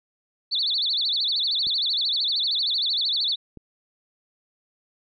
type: tone with vibrato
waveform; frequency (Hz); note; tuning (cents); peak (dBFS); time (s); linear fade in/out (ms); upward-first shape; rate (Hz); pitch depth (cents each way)
sine; 3951; B7; 0; -21; 0.51-3.36; 20; sine; 13; 250
type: clicks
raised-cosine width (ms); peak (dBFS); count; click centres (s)
3; -31 / -28; 2; 1.669 / 3.573
effects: none